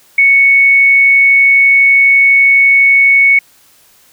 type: tone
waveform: sine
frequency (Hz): 2217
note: C#7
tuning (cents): 0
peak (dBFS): -4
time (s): 0.18-3.39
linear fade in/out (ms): 5
effects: white hiss -47 dBFS RMS until 4.12 s